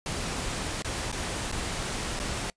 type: noise with dropouts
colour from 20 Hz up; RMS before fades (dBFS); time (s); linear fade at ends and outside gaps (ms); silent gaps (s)
pink; -32; 0.06-2.5; 1; 0.822-0.846 / 1.117-1.126 / 1.516-1.524 / 2.192-2.199
effects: noise-tail reverb RT60 0.1 s tail -24 dB re dry + resampled to 22050 Hz